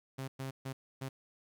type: tone bursts at uneven times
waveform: sawtooth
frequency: 133.6 Hz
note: C3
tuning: 36 cents sharp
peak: -34 dBFS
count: 4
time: 0.18-0.28 / 0.39-0.51 / 0.65-0.73 / 1.01-1.09 s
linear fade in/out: 10 ms
effects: 12-bit